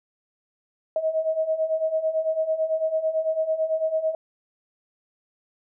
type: beating tone pair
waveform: sine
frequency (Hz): 630 / 639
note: D#5 / D#5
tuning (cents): +21 / +46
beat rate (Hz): 9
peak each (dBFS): -27 / -23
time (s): 0.96-4.15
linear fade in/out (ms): 2
effects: none